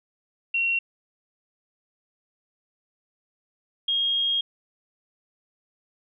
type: tone pair in turn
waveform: sine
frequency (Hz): 2736 / 3254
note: F7 / G#7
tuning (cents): -36 / -36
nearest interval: minor third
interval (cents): 300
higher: second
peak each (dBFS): -21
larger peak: neither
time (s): 0.54-0.79 / 3.88-4.41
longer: second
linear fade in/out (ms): 5
effects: none